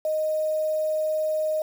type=tone with quantisation; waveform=sine; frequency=621 Hz; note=D#5; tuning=3 cents flat; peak=-22 dBFS; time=0.05-1.62 s; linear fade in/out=2 ms; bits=7; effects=none